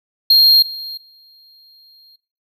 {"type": "tone with level steps", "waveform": "triangle", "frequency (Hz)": 4225, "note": "C8", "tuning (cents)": 16, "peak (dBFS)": [-5, -24, -43], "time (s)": [0.3, 2.16], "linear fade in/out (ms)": 5, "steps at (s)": [0.62, 0.97], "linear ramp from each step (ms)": 5, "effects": ["noise-tail reverb RT60 0.4 s tail -20 dB re dry"]}